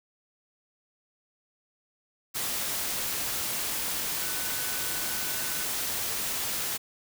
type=tone in noise; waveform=sine; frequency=1495 Hz; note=F#6; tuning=17 cents sharp; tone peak=-42 dBFS; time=4.21-5.66 s; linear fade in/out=20 ms; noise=white; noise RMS=-31 dBFS; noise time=2.34-6.78 s; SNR=-14 dB; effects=none